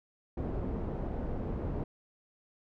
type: low-pass noise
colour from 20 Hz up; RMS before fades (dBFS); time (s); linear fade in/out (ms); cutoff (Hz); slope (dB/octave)
pink; -35; 0.37-1.84; 5; 550; 12
effects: none